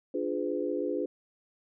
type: chord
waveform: sine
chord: D diminished seventh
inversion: none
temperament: equal with one note detuned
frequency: 293.7 / 349.2 / 415.3 / 505.4 Hz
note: D4 / F4 / Ab4 / Cb5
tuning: 0 / 0 / 0 / +40 cents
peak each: -34 dBFS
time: 0.14-1.06 s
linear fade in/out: 5 ms
effects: none

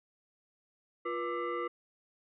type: tone with frequency modulation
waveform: sine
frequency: 349.2 Hz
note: F4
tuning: in tune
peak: -32 dBFS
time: 1.05-1.68 s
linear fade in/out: 10 ms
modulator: 833 Hz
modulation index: 1.5
effects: none

